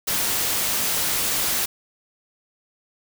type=noise; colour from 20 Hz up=white; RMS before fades=-23 dBFS; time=0.07-1.66 s; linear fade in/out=10 ms; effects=none